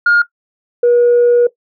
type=tone pair in turn; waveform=sine; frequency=1420 / 481.3 Hz; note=F6 / B4; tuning=+28 / -45 cents; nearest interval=octave + perfect fifth; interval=1873 cents; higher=first; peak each=-5 dBFS; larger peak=neither; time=0.06-0.22 / 0.83-1.47 s; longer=second; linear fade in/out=5 ms; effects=noise-tail reverb RT60 0.1 s tail -17 dB re dry + tanh soft clip ceiling -4 dBFS